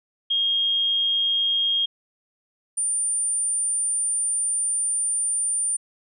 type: tone pair in turn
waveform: sine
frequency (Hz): 3246 / 9181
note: G#7 / D9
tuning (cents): -40 / -40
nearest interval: octave + tritone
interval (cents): 1800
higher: second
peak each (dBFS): -19 / -21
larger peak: first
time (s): 0.3-1.86 / 2.77-5.77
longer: second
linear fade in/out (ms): 10
effects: none